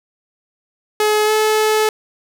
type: tone with pitch glide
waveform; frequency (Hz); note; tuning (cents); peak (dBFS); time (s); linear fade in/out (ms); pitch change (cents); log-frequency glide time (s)
sawtooth; 425 to 431.7; G#4 to A4; +40 to -33; -9; 1-1.89; 2; +27; 1.25-1.31
effects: none